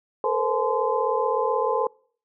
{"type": "tone cluster", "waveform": "sine", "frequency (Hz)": [436.9, 473.1, 520, 855, 1031], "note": ["A4", "A#4", "C5", "A5", "C6"], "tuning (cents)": [-12, 26, -11, -50, -26], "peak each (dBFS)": -27, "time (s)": [0.24, 1.87], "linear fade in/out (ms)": 2, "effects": ["noise-tail reverb RT60 0.5 s tail -26 dB re dry"]}